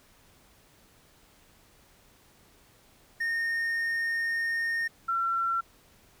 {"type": "tone pair in turn", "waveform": ["triangle", "sine"], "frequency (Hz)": [1838, 1355.8], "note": ["A#6", "E6"], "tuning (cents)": [-25, 48], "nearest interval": "perfect fourth", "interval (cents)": 527, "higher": "first", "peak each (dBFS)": -25, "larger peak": "neither", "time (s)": [[3.2, 4.88], [5.08, 5.61]], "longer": "first", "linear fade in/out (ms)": 10, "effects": ["pink hiss -60 dBFS RMS until 6.2 s"]}